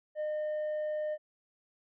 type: tone with tanh clipping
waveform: sine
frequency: 609 Hz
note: D#5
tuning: 37 cents flat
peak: -32 dBFS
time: 0.15-1.18 s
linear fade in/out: 50 ms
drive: 3 dB
effects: none